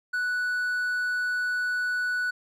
triangle tone, 1480 Hz, F#6, in tune, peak -23 dBFS, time 0.13-2.31 s, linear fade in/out 10 ms, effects none

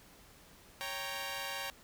10% pulse chord, G diminished, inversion second, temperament equal, 554.4 / 784 / 932.3 Hz, Db5 / G5 / Bb5, 0 / 0 / 0 cents, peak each -34 dBFS, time 0.81-1.7 s, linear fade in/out 0 ms, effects pink hiss -59 dBFS RMS until 1.83 s

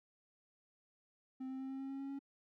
triangle tone with pitch steps, 261.1 / 263.2 / 265.4 / 267.5 / 269.7 / 271.9 / 274.1 / 276.3 Hz, C4 / C4 / C4 / C4 / C#4 / C#4 / C#4 / C#4, -3 / +10 / +25 / +38 / -47 / -33 / -19 / -6 cents, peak -39 dBFS, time 1.4-2.192 s, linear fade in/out 10 ms, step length 99 ms, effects none

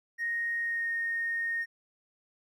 triangle tone with pitch glide, 1864.7 to 1848.6 Hz, A#6 to A#6, 0 to -15 cents, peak -25 dBFS, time 0.18-1.66 s, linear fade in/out 50 ms, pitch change -15 cents, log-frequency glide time 0.61-0.91 s, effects tanh soft clip ceiling -27 dBFS

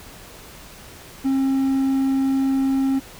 triangle tone, 268.6 Hz, C4, 46 cents sharp, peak -15 dBFS, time 1.24-3 s, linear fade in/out 20 ms, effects pink hiss -42 dBFS RMS until 3.19 s

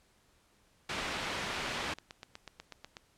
white low-pass noise, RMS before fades -37 dBFS, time 0.89-1.94 s, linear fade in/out 5 ms, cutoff 2900 Hz, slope 12 dB/octave
click train, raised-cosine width 0.2 ms, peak -27 dBFS, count 11, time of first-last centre 1.74-2.969 s, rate 8.14 Hz
effects pink hiss -68 dBFS RMS until 3.17 s + low-pass 11000 Hz 12 dB/octave

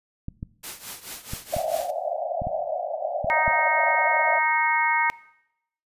clicks, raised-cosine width 5 ms, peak -19 dBFS, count 8, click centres 0.284 / 0.429 / 1.335 / 1.566 / 2.419 / 2.47 / 3.245 / 3.479 s
white noise with tremolo, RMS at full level -34 dBFS, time 0.63-1.91 s, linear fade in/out 10 ms, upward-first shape triangle, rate 4.6 Hz, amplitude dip 85%
white band-pass noise, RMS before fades -28 dBFS, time 1.52-4.39 s, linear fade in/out 10 ms, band 580 to 740 Hz, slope 96 dB/octave
harmonic tone, 311.1 Hz, D#4, in tune, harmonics 3 / 4 / 5 / 6 / 7, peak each -22 / -31 / -31 / -27 / -24 dBFS, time 3.3-5.1 s, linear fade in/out 0 ms
effects noise-tail reverb RT60 0.8 s tail -20 dB re dry + resampled to 32000 Hz

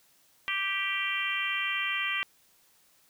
harmonic tone, 392 Hz, G4, in tune, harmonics 3 / 4 / 5 / 6 / 7 / 8, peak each -37 / -39 / -33 / -33 / -35 / -36 dBFS, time 0.48-2.23 s, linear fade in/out 0 ms, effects white hiss -64 dBFS RMS until 3.09 s

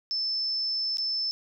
sine tone with dropouts, 5274 Hz, E8, in tune, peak -26 dBFS, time 0.11-1.31 s, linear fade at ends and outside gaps 0 ms, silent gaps 0.971-0.983 s, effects none

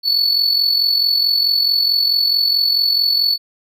triangle tone with amplitude modulation, 4441 Hz, C#8, 2 cents sharp, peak -9 dBFS, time 0.03-3.38 s, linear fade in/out 50 ms, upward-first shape sine, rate 44.6 Hz, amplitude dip 60%, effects none

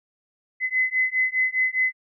sine beating tone pair, 2029 / 2033.9 Hz, B6 / C7, +46 / -50 cents, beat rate 4.9 Hz, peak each -23 dBFS, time 0.6-1.93 s, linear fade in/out 50 ms, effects none

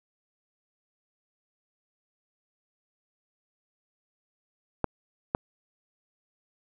clicks, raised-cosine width 1 ms, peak -10 dBFS, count 2, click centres 4.843 / 5.349 s, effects none

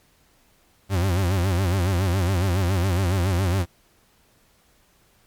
40% pulse tone with vibrato, 92 Hz, F#2, 9 cents flat, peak -18 dBFS, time 0.89-3.66 s, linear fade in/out 50 ms, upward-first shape sine, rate 7.2 Hz, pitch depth 130 cents each way, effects pink hiss -60 dBFS RMS until 5.26 s + MP3 96 kbps

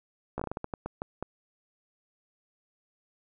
slowing click train, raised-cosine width 1 ms, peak -19 dBFS, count 12, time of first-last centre 0.38-1.226 s, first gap 15 ms, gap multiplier 1.3, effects none

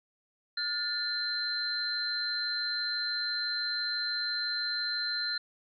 sine tone cluster, 1429 / 1757 / 4107 Hz, F6 / A6 / C8, +39 / -3 / -33 cents, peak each -37 / -38 / -31 dBFS, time 0.57-5.38 s, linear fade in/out 5 ms, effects none

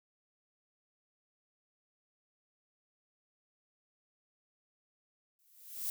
violet noise with exponential growth, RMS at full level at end -34 dBFS, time 5.39-5.9 s, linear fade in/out 1 ms, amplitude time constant 110 ms, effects none

